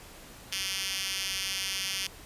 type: tone with high-pass filter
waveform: 5% pulse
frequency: 192.2 Hz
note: G3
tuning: 34 cents flat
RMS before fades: -33 dBFS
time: 0.52-2.07 s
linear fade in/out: 2 ms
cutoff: 3500 Hz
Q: 4.4
effects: pink hiss -49 dBFS RMS until 2.25 s + resampled to 32000 Hz